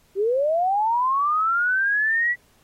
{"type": "linear sweep", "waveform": "sine", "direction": "up", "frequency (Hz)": [372.6, 1965], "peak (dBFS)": -18, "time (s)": [0.15, 2.36], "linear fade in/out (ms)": 50, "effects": ["pink hiss -60 dBFS RMS until 2.63 s", "AAC 48 kbps"]}